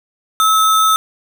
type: tone with sample-and-hold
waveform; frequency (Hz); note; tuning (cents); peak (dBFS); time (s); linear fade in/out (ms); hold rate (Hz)
sine; 1297; E6; -28; -9; 0.4-0.96; 0; 4900
effects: none